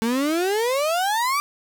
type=exponential sweep; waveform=35% pulse; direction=up; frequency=220 to 1192 Hz; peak=-18 dBFS; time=0.02-1.4 s; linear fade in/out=0 ms; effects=none